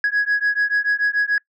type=beating tone pair; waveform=sine; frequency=1663 / 1669.9 Hz; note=G#6 / G#6; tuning=+2 / +9 cents; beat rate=6.9 Hz; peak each=-18 dBFS; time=0.04-1.38 s; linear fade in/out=2 ms; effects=noise-tail reverb RT60 0.1 s tail -25 dB re dry + tanh soft clip ceiling -13 dBFS